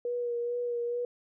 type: tone with vibrato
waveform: sine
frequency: 480 Hz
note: B4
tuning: 49 cents flat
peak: -29 dBFS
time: 0.05-1.05 s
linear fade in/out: 2 ms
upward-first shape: sine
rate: 2.3 Hz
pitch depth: 22 cents each way
effects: none